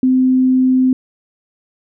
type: tone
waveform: sine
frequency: 257.7 Hz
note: C4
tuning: 26 cents flat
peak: -9 dBFS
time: 0.03-0.93 s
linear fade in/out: 2 ms
effects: none